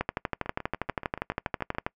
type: two click trains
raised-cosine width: 0.5 ms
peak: -12 / -21 dBFS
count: 24 / 10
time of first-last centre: 0.01-1.865 / 0.46-1.749 s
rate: 12.4 / 6.98 Hz
effects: noise-tail reverb RT60 0.1 s tail -25 dB re dry